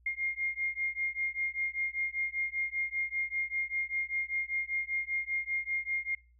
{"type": "beating tone pair", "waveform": "sine", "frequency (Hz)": [2123, 2128.1], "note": ["C7", "C7"], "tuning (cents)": [25, 29], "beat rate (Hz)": 5.1, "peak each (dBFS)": [-34, -34], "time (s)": [0.06, 6.15], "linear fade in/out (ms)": 5, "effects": ["noise-tail reverb RT60 0.4 s tail -25 dB re dry", "added 60 Hz sine -60 dBFS peak until 6.39 s"]}